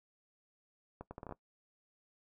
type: accelerating click train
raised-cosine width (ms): 1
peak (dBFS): -30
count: 8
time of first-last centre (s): 1.01-1.323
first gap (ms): 100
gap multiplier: 0.71
effects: noise-tail reverb RT60 0.1 s tail -18 dB re dry